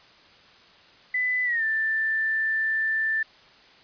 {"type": "tone with pitch glide", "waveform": "sine", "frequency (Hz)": [2000, 1771.5], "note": ["B6", "A6"], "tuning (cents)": [21, 11], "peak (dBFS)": -22, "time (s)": [1.14, 3.23], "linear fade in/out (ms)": 5, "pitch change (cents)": -210, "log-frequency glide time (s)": [1.44, 1.64], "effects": ["white hiss -53 dBFS RMS until 3.83 s", "resampled to 11025 Hz"]}